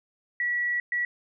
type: tone bursts at uneven times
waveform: sine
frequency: 1937 Hz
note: B6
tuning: 34 cents flat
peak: -24 dBFS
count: 2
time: 0.4-0.8 / 0.92-1.05 s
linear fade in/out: 2 ms
effects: none